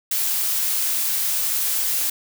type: noise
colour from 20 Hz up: blue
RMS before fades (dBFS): -22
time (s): 0.11-2.1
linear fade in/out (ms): 5
effects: none